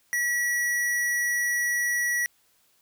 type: tone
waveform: square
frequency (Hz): 1933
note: B6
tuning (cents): -38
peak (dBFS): -24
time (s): 0.13-2.26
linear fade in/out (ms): 0
effects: white hiss -65 dBFS RMS until 2.81 s